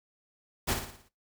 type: noise with echo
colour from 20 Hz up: pink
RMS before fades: -28 dBFS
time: 0.67-0.75 s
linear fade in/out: 20 ms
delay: 57 ms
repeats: 6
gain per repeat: -6 dB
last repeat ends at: 1.092 s
effects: noise-tail reverb RT60 0.2 s tail -17 dB re dry